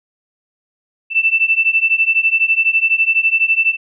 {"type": "beating tone pair", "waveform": "sine", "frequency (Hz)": [2656, 2668], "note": ["E7", "E7"], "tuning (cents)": [12, 20], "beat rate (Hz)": 12, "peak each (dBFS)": [-15, -14], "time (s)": [1.1, 3.77], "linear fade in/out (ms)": 50, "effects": []}